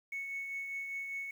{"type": "tone with tremolo", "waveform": "sine", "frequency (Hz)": 2211, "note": "C#7", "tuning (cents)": -5, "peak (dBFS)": -34, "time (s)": [0.12, 1.31], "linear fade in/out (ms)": 5, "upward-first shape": "triangle", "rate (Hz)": 5, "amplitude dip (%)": 45, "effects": ["tanh soft clip ceiling -32 dBFS", "10-bit"]}